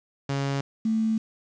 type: tone pair in turn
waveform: sawtooth / sine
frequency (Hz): 138.59 / 221.2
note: C#3 / A3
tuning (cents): 0 / +9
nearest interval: minor sixth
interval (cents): 809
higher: second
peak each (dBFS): -21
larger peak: neither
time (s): 0.29-0.61 / 0.85-1.18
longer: second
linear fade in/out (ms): 5
effects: resampled to 16000 Hz + 8-bit